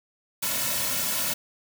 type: noise with comb filter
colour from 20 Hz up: white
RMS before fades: -27 dBFS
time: 0.42-1.34 s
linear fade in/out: 10 ms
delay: 2.5 ms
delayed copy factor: -0.75
effects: none